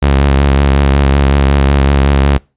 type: tone with vibrato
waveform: sawtooth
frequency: 69.3 Hz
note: C#2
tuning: in tune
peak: -3 dBFS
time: 0.02-2.38 s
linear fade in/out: 10 ms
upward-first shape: sine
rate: 5.4 Hz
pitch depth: 43 cents each way
effects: noise-tail reverb RT60 0.3 s tail -26 dB re dry + resampled to 8000 Hz